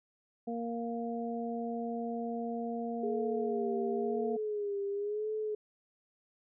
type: harmonic tone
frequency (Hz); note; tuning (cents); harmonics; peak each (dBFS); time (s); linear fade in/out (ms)
233.1; A#3; 0; 1 / 2 / 3; -36 / -39 / -40; 0.47-4.37; 10
type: tone with vibrato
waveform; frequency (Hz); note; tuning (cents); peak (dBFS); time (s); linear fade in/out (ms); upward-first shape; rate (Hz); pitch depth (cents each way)
sine; 415.3; G#4; 0; -32; 3.03-5.55; 5; sine; 0.97; 69
effects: none